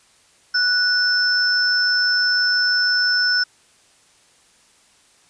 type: tone pair together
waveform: sine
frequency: 1476 / 5303 Hz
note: F#6 / E8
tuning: -5 / +9 cents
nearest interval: octave + minor seventh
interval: 2214 cents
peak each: -18 / -18 dBFS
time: 0.54-3.44 s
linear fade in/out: 10 ms
effects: white hiss -55 dBFS RMS until 5.29 s + resampled to 22050 Hz